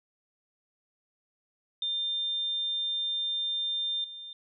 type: tone with level steps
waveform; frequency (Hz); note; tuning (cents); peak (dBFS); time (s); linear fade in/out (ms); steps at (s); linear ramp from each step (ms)
sine; 3600; A7; +39; -28 / -40; 1.82-4.33; 2; 4.04; 2
effects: none